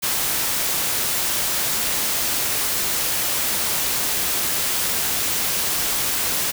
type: noise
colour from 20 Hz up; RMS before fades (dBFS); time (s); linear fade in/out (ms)
white; -22; 0.02-6.52; 20
effects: none